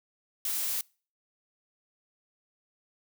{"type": "noise", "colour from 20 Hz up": "blue", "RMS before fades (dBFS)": -31, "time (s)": [0.45, 0.81], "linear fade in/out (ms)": 2, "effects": ["noise-tail reverb RT60 0.4 s tail -26 dB re dry"]}